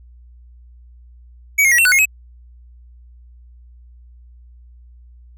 square tone with pitch steps, 2267 / 2138 / 1920 / 2710 / 1485 / 2154 / 2554 Hz, C#7 / C7 / B6 / E7 / F#6 / C7 / D#7, +38 / +37 / -49 / +47 / +6 / +50 / +45 cents, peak -11 dBFS, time 1.58-2.056 s, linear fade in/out 10 ms, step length 68 ms, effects added 60 Hz sine -41 dBFS peak until 5.37 s

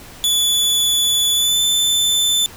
sawtooth tone with pitch glide, 3453 to 3528 Hz, A7 to A7, -33 to +4 cents, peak -11 dBFS, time 0.24-2.46 s, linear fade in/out 0 ms, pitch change +37 cents, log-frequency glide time 1.33-1.61 s, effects pink hiss -39 dBFS RMS until 2.56 s

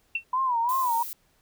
sine tone with exponential decay, 2700 Hz, E7, 41 cents sharp, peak -21 dBFS, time 0.15-0.24 s, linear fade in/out 5 ms, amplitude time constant 19 ms
sine tone with vibrato, 987.8 Hz, B5, in tune, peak -22 dBFS, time 0.33-1.03 s, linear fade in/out 5 ms, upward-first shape sine, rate 2.8 Hz, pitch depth 130 cents each way
violet noise, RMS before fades -36 dBFS, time 0.69-1.13 s, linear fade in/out 0 ms
effects pink hiss -66 dBFS RMS until 1.41 s

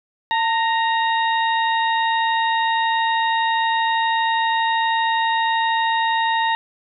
harmonic tone with a mistuned harmonic, 932.3 Hz, A#5, in tune, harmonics 1 / 2 / 3 / 4, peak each -18 / -23 / -31 / -28 dBFS, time 0.31-6.55 s, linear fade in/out 0 ms, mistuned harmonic 1, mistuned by -55 cents, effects none

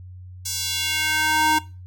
square tone with high-pass filter sweep, 310 Hz, D#4, 6 cents flat, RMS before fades -22 dBFS, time 0.45-1.59 s, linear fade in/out 10 ms, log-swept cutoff 6100 to 690 Hz, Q 1.5, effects noise-tail reverb RT60 0.3 s tail -19 dB re dry + added 91 Hz sine -37 dBFS peak until 1.86 s

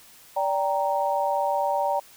sine chord, G minor, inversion second, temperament equal with one note detuned, 580.6 / 784 / 932.3 Hz, D5 / G5 / Bb5, -20 / 0 / 0 cents, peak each -26 dBFS, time 0.36-2 s, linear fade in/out 10 ms, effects white hiss -51 dBFS RMS until 2.16 s

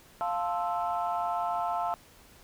sine chord, F major seventh, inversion none, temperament equal, 698.5 / 880 / 1046.5 / 1318.5 Hz, F5 / A5 / C6 / E6, 0 / 0 / 0 / 0 cents, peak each -30 / -32 / -36 / -35 dBFS, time 0.21-1.94 s, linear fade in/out 0 ms, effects tanh soft clip ceiling -20 dBFS + pink hiss -56 dBFS RMS until 2.43 s

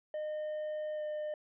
triangle tone with pitch glide, 611 to 605.7 Hz, D#5 to D#5, -32 to -47 cents, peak -33 dBFS, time 0.14-1.34 s, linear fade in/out 2 ms, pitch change -15 cents, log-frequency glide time 0.95-1.02 s, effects resampled to 8000 Hz

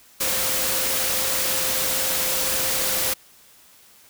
sine tone in noise, 523.3 Hz, C5, in tune, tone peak -34 dBFS, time 0.2-3.14 s, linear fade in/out 10 ms, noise white, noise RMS -23 dBFS, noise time 0.2-3.14 s, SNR -14 dB, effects white hiss -52 dBFS RMS until 4.09 s

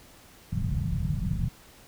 white low-pass noise, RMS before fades -28 dBFS, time 0.52-1.49 s, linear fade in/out 10 ms, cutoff 180 Hz, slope 48 dB/octave, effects pink hiss -53 dBFS RMS until 1.87 s

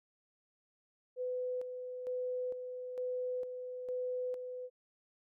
sine tone with tremolo, 502 Hz, B4, 28 cents sharp, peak -34 dBFS, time 1.16-4.7 s, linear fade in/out 50 ms, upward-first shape square, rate 1.1 Hz, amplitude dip 50%, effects none

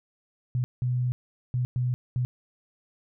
sine tone bursts at uneven times, 124.6 Hz, B2, 16 cents sharp, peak -23 dBFS, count 5, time 0.55-0.64 / 0.82-1.12 / 1.54-1.65 / 1.76-1.94 / 2.16-2.25 s, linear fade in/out 0 ms, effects none

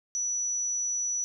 sine tone, 5910 Hz, F#8, 3 cents flat, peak -27 dBFS, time 0.15-1.24 s, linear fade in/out 0 ms, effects none

